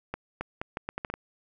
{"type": "accelerating click train", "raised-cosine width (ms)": 0.5, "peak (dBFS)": -17, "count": 9, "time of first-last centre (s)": [0.14, 1.14], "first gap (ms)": 270, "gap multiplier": 0.76, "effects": []}